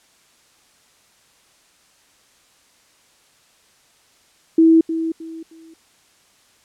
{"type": "tone with echo", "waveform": "sine", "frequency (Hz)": 325.4, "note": "E4", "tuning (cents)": -22, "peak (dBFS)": -8, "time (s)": [4.58, 4.81], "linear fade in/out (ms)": 5, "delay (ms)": 310, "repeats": 3, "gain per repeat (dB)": -11, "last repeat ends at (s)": 5.74, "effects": ["white hiss -56 dBFS RMS until 6.64 s", "low-pass 9000 Hz 12 dB/octave"]}